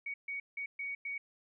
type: tone bursts at uneven times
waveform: sine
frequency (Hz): 2242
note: C#7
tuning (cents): +19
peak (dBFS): -36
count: 5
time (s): 0.06-0.14 / 0.28-0.4 / 0.57-0.66 / 0.79-0.95 / 1.05-1.18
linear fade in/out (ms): 5
effects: none